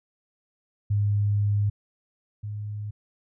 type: tone pair in turn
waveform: sine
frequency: 102.7 / 104.56 Hz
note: G#2 / G#2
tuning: -19 / +12 cents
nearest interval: unison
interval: 31 cents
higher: second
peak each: -20 / -30 dBFS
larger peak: first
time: 0.9-1.7 / 2.43-2.91 s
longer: first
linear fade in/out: 10 ms
effects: none